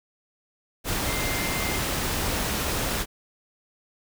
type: tone in noise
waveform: sine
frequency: 2093 Hz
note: C7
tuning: in tune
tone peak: -33 dBFS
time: 1.05-1.81 s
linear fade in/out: 50 ms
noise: pink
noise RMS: -27 dBFS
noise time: 0.84-3.06 s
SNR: -9 dB
effects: none